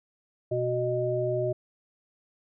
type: harmonic tone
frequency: 123.47 Hz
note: B2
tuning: in tune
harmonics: 1 / 3 / 5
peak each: -31 / -29 / -28 dBFS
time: 0.51-1.53 s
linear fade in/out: 10 ms
effects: none